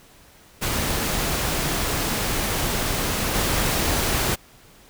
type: noise with level steps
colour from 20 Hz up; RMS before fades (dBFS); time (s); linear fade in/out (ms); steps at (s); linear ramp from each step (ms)
pink; -24 / -22; 0.61-4.36; 20; 3.34; 10
effects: pink hiss -51 dBFS RMS until 4.89 s